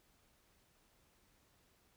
silence, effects pink hiss -72 dBFS RMS until 1.96 s

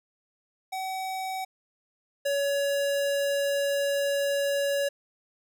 square tone pair in turn, 758 / 563 Hz, F#5 / C#5, +42 / +27 cents, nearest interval perfect fourth, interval 515 cents, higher first, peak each -31 / -25 dBFS, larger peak second, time 0.72-1.45 / 2.25-4.89 s, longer second, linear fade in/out 10 ms, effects none

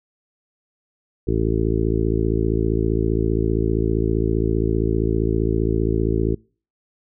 harmonic tone, 55.2 Hz, A1, 6 cents sharp, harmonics 1 / 2 / 3 / 4 / 5 / 6 / 7 / 8, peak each -23 / -24 / -28 / -29 / -29 / -25 / -24 / -29 dBFS, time 1.27-6.35 s, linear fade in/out 10 ms, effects noise-tail reverb RT60 0.4 s tail -26 dB re dry

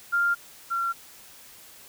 sine tone pair in turn, 1396.9 / 1368.9 Hz, F6 / F6, 0 / -35 cents, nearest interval unison, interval 35 cents, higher first, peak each -20 / -24 dBFS, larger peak first, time 0.12-0.35 / 0.7-0.93 s, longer neither, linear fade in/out 20 ms, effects white hiss -49 dBFS RMS until 1.88 s

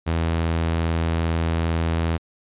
sawtooth tone, 82.41 Hz, E2, in tune, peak -16 dBFS, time 0.06-2.18 s, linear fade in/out 20 ms, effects resampled to 8000 Hz

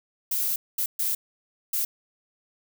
violet noise bursts at uneven times, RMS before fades -26 dBFS, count 4, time 0.31-0.56 / 0.78-0.86 / 0.99-1.15 / 1.73-1.85 s, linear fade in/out 5 ms, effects none

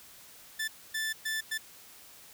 sawtooth tone bursts at uneven times, 1760 Hz, A6, in tune, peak -27 dBFS, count 4, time 0.59-0.68 / 0.94-1.13 / 1.25-1.41 / 1.51-1.58 s, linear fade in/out 10 ms, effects white hiss -53 dBFS RMS until 2.33 s

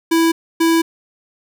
square tone pair in turn, 329.6 / 329.6 Hz, E4 / E4, 0 / 0 cents, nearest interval unison, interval 0 cents, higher neither, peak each -12 dBFS, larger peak neither, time 0.11-0.32 / 0.6-0.82 s, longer second, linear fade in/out 10 ms, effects none

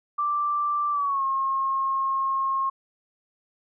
sine tone with pitch glide, 1174.7 to 1077.2 Hz, D6 to C#6, 0 to -50 cents, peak -22 dBFS, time 0.18-2.7 s, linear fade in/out 10 ms, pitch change -150 cents, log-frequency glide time 0.91-1.24 s, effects none

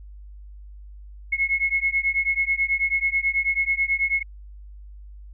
sine beating tone pair, 2174 / 2183.2 Hz, C#7 / C#7, -34 / -27 cents, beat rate 9.2 Hz, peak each -23 dBFS, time 1.32-4.23 s, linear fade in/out 10 ms, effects added 50 Hz sine -39 dBFS peak until 5.33 s

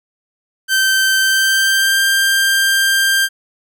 sawtooth tone with pitch glide, 1552 to 1585.5 Hz, G6 to G6, -18 to +19 cents, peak -8 dBFS, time 0.68-3.29 s, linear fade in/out 50 ms, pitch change +37 cents, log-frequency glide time 1.2-2.01 s, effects none

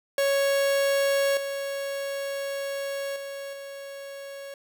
45% pulse tone with level steps, 554.4 Hz, C#5, in tune, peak -21 / -29 / -34 / -37 dBFS, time 0.18-4.54 s, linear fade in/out 2 ms, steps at 1.37 / 3.16 / 3.53 s, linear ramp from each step 2 ms, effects none

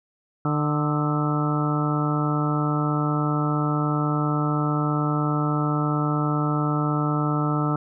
harmonic tone with a mistuned harmonic, 149.5 Hz, D3, 31 cents sharp, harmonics 1 / 2 / 3 / 4 / 5 / 6 / 7 / 8 / 9, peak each -23 / -26 / -34 / -35 / -34 / -36 / -37 / -34 / -29 dBFS, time 0.45-7.76 s, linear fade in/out 2 ms, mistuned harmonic 9, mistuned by -44 cents, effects none

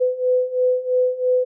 sine beating tone pair, 502 / 505 Hz, B4 / B4, +28 / +39 cents, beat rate 3 Hz, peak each -21 / -18 dBFS, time 0-1.45 s, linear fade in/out 20 ms, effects none

